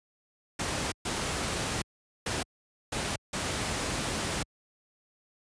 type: noise bursts at uneven times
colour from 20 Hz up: pink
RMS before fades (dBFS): -31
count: 5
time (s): 0.59-0.92 / 1.05-1.82 / 2.26-2.43 / 2.92-3.16 / 3.33-4.43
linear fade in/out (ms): 5
effects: high-pass 60 Hz 12 dB/octave + resampled to 22050 Hz